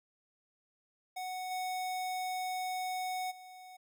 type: tone with level steps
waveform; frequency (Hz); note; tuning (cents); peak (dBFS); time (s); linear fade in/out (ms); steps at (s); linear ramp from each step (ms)
square; 740; F#5; 0; -38 / -35 / -50; 1.16-3.77; 10; 1.5 / 3.3; 20
effects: none